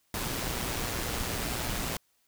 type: noise with amplitude modulation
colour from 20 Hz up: pink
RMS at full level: -31 dBFS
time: 0.14-1.97 s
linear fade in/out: 2 ms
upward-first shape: sine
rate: 119 Hz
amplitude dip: 40%
effects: white hiss -71 dBFS RMS until 2.27 s